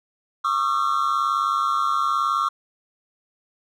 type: tone cluster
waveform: triangle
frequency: 1107 / 1206 / 1347 Hz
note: C#6 / D6 / E6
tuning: -3 / +46 / +37 cents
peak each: -22 dBFS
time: 0.44-2.49 s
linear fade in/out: 10 ms
effects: none